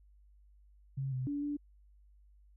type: tone with pitch steps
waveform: sine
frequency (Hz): 135.4 / 128.7 / 287.4 / 291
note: C#3 / C3 / D4 / D4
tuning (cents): -40 / -28 / -37 / -16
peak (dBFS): -33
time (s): 0.97-1.57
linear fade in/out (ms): 10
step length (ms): 150
effects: added 50 Hz sine -59 dBFS peak until 2.56 s